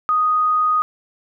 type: tone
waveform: sine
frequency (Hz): 1244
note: D#6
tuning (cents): -1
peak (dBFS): -14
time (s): 0.09-0.82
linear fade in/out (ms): 0
effects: none